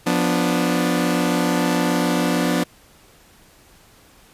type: chord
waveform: sawtooth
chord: B diminished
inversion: second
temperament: equal with one note detuned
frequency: 176.34 / 246.9 / 293.7 Hz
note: F3 / B3 / D4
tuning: +17 / 0 / 0 cents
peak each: -18 dBFS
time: 0.06-2.64 s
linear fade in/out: 10 ms
effects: pink hiss -51 dBFS RMS until 4.33 s + resampled to 32000 Hz